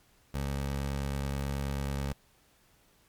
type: tone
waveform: 20% pulse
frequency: 69.3 Hz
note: C#2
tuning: in tune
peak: -26 dBFS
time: 0.34-2.13 s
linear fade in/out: 5 ms
effects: pink hiss -65 dBFS RMS until 3.08 s + MP3 96 kbps